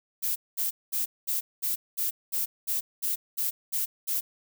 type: noise bursts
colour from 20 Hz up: violet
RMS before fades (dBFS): -28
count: 12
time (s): 0.22-4.21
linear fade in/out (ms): 20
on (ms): 140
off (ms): 210
effects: none